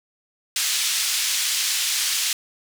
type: band-pass noise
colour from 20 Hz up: white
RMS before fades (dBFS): -23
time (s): 0.56-2.33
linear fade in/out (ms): 2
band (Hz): 2400 to 7300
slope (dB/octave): 12
effects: none